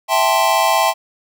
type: chord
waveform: square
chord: A minor seventh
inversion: second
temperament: equal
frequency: 659.3 / 784 / 880 / 1046.5 Hz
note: E5 / G5 / A5 / C6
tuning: 0 / 0 / 0 / 0 cents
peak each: -19 dBFS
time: 0.08-0.94 s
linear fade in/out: 50 ms
effects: none